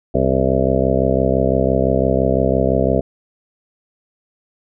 harmonic tone, 65.9 Hz, C2, 13 cents sharp, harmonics 1 / 2 / 3 / 4 / 6 / 7 / 8 / 9 / 10, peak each -22 / -22 / -22 / -22 / -22 / -22 / -22 / -22 / -22 dBFS, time 0.14-3.01 s, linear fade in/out 10 ms, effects none

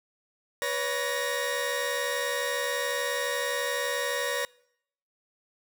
sawtooth tone cluster, 490.3 / 562 / 1867 Hz, B4 / C#5 / A#6, -13 / +24 / +2 cents, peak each -29 / -28 / -28 dBFS, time 0.62-4.45 s, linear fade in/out 0 ms, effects noise-tail reverb RT60 0.7 s tail -24 dB re dry

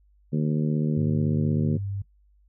harmonic tone, 76 Hz, D#2, 40 cents flat, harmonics 2 / 3 / 4 / 5 / 6 / 7, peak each -23 / -26 / -34 / -34 / -37 / -42 dBFS, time 0.32-1.78 s, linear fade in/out 20 ms
sine tone with pitch glide, 101.7 to 99.09 Hz, G#2 to G2, -36 to +19 cents, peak -28 dBFS, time 0.97-2.02 s, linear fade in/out 5 ms, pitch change -45 cents, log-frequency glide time 1.63-1.88 s
effects noise-tail reverb RT60 0.1 s tail -17 dB re dry + added 50 Hz sine -57 dBFS peak until 2.48 s

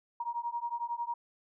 sine beating tone pair, 940 / 951 Hz, A#5 / A#5, +14 / +34 cents, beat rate 11 Hz, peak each -36 / -36 dBFS, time 0.2-1.14 s, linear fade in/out 5 ms, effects none

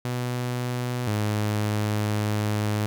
sawtooth tone pair in turn, 123.47 / 105.53 Hz, B2 / G#2, 0 / +28 cents, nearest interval minor third, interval 272 cents, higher first, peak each -22 / -19 dBFS, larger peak second, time 0.05-1.07 / 1.07-2.86 s, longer second, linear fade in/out 0 ms, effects none

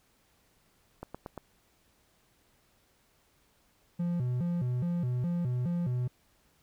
click train, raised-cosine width 1 ms, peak -25 dBFS, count 4, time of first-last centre 1.03-1.377 s, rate 8.64 Hz
triangle tone with vibrato, 146.83 Hz, D3, in tune, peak -26 dBFS, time 3.99-6.08 s, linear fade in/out 10 ms, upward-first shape square, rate 2.4 Hz, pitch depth 290 cents each way
effects pink hiss -68 dBFS RMS until 6.62 s

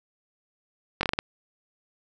slowing click train, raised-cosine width 0.3 ms, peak -8 dBFS, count 6, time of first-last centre 1.01-1.189 s, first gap 21 ms, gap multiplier 1.27, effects none

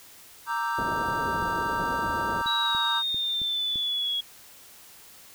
triangle chord, E half-diminished seventh, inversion second, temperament equal, 932.3 / 1174.7 / 1318.5 / 1568 Hz, Bb5 / D6 / E6 / G6, 0 / 0 / 0 / 0 cents, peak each -27 / -31 / -33 / -30 dBFS, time 0.46-3.03 s, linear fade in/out 50 ms
white low-pass noise, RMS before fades -35 dBFS, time 0.78-2.42 s, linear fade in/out 5 ms, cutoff 620 Hz, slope 24 dB/octave
clicks, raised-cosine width 3 ms, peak -29 dBFS, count 11, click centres 1.154 / 1.211 / 1.427 / 1.56 / 1.8 / 2.344 / 2.46 / 2.749 / 3.145 / 3.417 / 3.758 s
sine exponential sweep, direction down, 3888 to 3322 Hz, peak -25 dBFS, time 2.46-4.21 s, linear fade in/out 10 ms
effects white hiss -50 dBFS RMS until 5.34 s

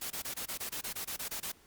white noise bursts, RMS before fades -38 dBFS, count 13, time 0.01-1.521 s, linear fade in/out 10 ms, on 95 ms, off 23 ms, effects pink hiss -62 dBFS RMS until 1.66 s + Opus 48 kbps

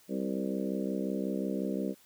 harmonic tone with a mistuned harmonic, 65.6 Hz, C2, 5 cents sharp, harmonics 3 / 4 / 5 / 6 / 7 / 8 / 9, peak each -34 / -36 / -38 / -40 / -41 / -42 / -43 dBFS, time 0.08-1.95 s, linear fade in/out 50 ms, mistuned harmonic 7, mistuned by +29 cents, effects white hiss -61 dBFS RMS until 2.05 s

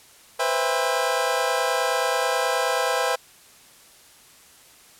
25% pulse chord, C major seventh, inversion third, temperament equal with one note detuned, 493.9 / 523.3 / 659.3 / 804.6 Hz, B4 / C5 / E5 / G5, 0 / 0 / 0 / +45 cents, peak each -23 dBFS, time 0.39-3.16 s, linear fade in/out 10 ms, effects white hiss -51 dBFS RMS until 4.99 s + low-pass 12000 Hz 12 dB/octave

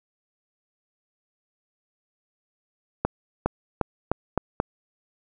accelerating click train, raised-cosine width 1 ms, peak -7 dBFS, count 6, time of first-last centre 3.05-4.601 s, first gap 410 ms, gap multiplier 0.86, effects none

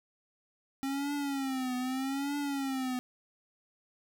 square tone with vibrato, 268.8 Hz, C4, 47 cents sharp, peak -32 dBFS, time 0.83-2.99 s, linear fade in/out 0 ms, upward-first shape triangle, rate 0.81 Hz, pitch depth 130 cents each way, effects none

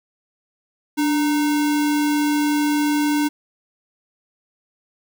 sine tone with sample-and-hold, 294.1 Hz, D4, 3 cents sharp, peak -16 dBFS, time 0.97-3.29 s, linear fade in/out 20 ms, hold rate 1225 Hz, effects none

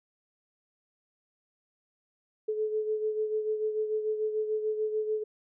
sine beating tone pair, 430 / 436.8 Hz, A4 / A4, -40 / -13 cents, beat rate 6.8 Hz, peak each -28 / -36 dBFS, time 2.48-5.24 s, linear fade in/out 10 ms, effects none

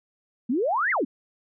sine exponential two-way sweep, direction up then down, 220 to 2157 to 220 Hz, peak -21 dBFS, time 0.49-1.05 s, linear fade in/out 10 ms, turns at 0.91 s, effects none

